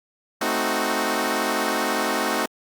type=chord; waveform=10% pulse; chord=A diminished seventh; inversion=none; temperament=equal; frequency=220 / 261.6 / 311.1 / 370 Hz; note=A3 / C4 / Eb4 / Gb4; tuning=0 / 0 / 0 / 0 cents; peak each=-19 dBFS; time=0.41-2.46 s; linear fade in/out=5 ms; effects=Opus 48 kbps